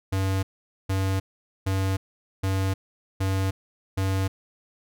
square tone bursts, 95.9 Hz, G2, 37 cents flat, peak -23 dBFS, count 6, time 0.12-4.28 s, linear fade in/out 10 ms, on 310 ms, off 460 ms, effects none

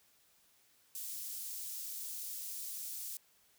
white high-pass noise, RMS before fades -43 dBFS, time 0.95-3.17 s, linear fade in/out 2 ms, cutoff 6000 Hz, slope 12 dB/octave, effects white hiss -69 dBFS RMS until 3.58 s

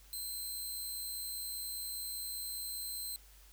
5% pulse tone, 4105 Hz, C8, 34 cents flat, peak -32 dBFS, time 0.13-3.16 s, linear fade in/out 0 ms, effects added 50 Hz sine -58 dBFS peak until 3.52 s + white hiss -62 dBFS RMS until 3.52 s

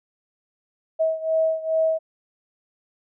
sine beating tone pair, 641 / 643.4 Hz, E5 / E5, -49 / -42 cents, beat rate 2.4 Hz, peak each -21 / -24 dBFS, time 0.99-1.99 s, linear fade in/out 20 ms, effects none

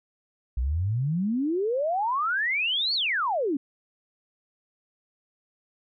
sine exponential two-way sweep, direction up then down, 57.5 to 4574 to 259.3 Hz, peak -23 dBFS, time 0.57-3.57 s, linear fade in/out 5 ms, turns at 2.94 s, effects none

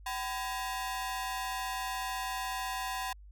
sawtooth ring-modulated tone, 886 Hz, A5, 12 cents sharp, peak -27 dBFS, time 0.06-3.13 s, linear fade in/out 5 ms, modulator 122 Hz, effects added 50 Hz sine -49 dBFS peak until 3.31 s

